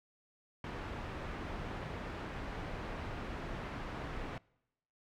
pink low-pass noise, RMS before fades -42 dBFS, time 0.64-4.38 s, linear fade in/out 2 ms, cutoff 2100 Hz, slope 12 dB/octave, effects noise-tail reverb RT60 0.9 s tail -25 dB re dry

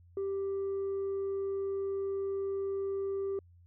sine tone, 392 Hz, G4, in tune, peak -29 dBFS, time 0.17-3.39 s, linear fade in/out 2 ms, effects tanh soft clip ceiling -30 dBFS + added 87 Hz sine -56 dBFS peak until 3.66 s

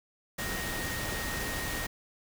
sine tone in noise, 1864.7 Hz, A#6, in tune, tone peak -38 dBFS, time 0.38-1.87 s, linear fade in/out 10 ms, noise pink, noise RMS -35 dBFS, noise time 0.38-1.87 s, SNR -6 dB, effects none

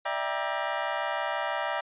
25% pulse chord, E half-diminished seventh, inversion third, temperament just, 593.3 / 659.3 / 791.1 / 949.3 Hz, D5 / E5 / G5 / Bb5, +18 / 0 / +16 / +31 cents, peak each -30 dBFS, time 0.05-1.81 s, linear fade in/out 10 ms, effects resampled to 8000 Hz

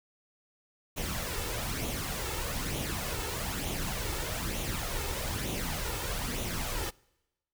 pink noise with flanger, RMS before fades -34 dBFS, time 0.96-6.91 s, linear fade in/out 20 ms, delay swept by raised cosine 0.3 to 2.3 ms, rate 1.1 Hz, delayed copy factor +0.55, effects noise-tail reverb RT60 1.0 s tail -26 dB re dry

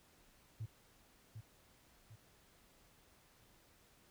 sine tone with echo, 109.9 Hz, A2, 2 cents flat, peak -39 dBFS, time 0.6-0.66 s, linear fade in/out 10 ms, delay 750 ms, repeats 2, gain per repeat -7 dB, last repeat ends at 2.16 s, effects tanh soft clip ceiling -37 dBFS + pink hiss -68 dBFS RMS until 4.1 s

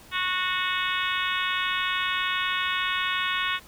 harmonic tone with a mistuned harmonic, 367.4 Hz, F#4, 12 cents flat, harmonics 3 / 4 / 5 / 6 / 7 / 8 / 9 / 10, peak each -30 / -31 / -32 / -33 / -33 / -34 / -35 / -35 dBFS, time 0.11-3.6 s, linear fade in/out 50 ms, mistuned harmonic 9, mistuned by +24 cents, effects pink hiss -50 dBFS RMS until 3.67 s

